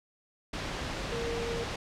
sine tone in noise, 466.2 Hz, A#4, in tune, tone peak -33 dBFS, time 1.12-1.64 s, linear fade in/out 5 ms, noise pink, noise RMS -35 dBFS, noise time 0.53-1.76 s, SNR -1 dB, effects low-pass 5000 Hz 12 dB/octave

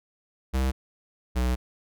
square tone pair in turn, 65.41 / 62.13 Hz, C2 / B1, 0 / +11 cents, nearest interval minor second, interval 89 cents, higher first, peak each -23 dBFS, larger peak neither, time 0.53-0.72 / 1.35-1.56 s, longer second, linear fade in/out 20 ms, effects none

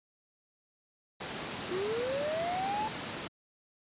pink noise, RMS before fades -37 dBFS, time 1.2-3.28 s, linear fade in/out 10 ms
triangle linear sweep, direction up, 348.9 to 880 Hz, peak -29 dBFS, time 1.71-2.88 s, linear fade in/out 5 ms
effects high-pass 150 Hz 12 dB/octave + resampled to 8000 Hz

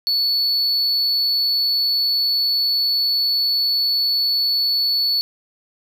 triangle tone, 4435 Hz, C#8, in tune, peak -15 dBFS, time 0.07-5.21 s, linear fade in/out 0 ms, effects none

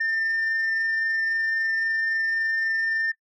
sine tone with amplitude modulation, 1799 Hz, A6, 38 cents sharp, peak -19 dBFS, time 0-3.12 s, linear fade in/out 10 ms, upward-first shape sine, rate 23.7 Hz, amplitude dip 25%, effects noise-tail reverb RT60 0.1 s tail -22 dB re dry + tanh soft clip ceiling -20 dBFS

